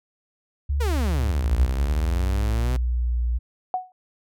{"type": "tone", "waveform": "sine", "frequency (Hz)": 70.7, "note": "C#2", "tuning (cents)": 35, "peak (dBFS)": -20, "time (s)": [0.69, 1.69], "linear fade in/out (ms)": 10}
{"type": "exponential two-way sweep", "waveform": "sawtooth", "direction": "down then up", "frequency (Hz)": [505, 55, 129.3], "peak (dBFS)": -23, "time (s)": [0.8, 2.77], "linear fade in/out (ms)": 10, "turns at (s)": 1.45}
{"type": "tone with pitch glide", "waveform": "sine", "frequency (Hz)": [61.1, 59.5], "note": ["B1", "A#1"], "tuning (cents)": [-18, 36], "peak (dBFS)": -20, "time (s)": [1.51, 3.39], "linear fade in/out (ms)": 20, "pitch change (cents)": -46, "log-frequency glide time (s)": [2.66, 3.23]}
{"type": "tone with exponential decay", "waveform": "sine", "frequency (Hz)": 739, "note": "F#5", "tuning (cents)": -2, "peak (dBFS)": -18, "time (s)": [3.74, 3.92], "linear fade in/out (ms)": 1, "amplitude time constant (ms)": 39}
{"effects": []}